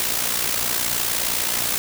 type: noise with amplitude modulation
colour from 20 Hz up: white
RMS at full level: -20 dBFS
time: 0-1.78 s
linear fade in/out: 0 ms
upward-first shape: sine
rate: 59.3 Hz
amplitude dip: 60%
effects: none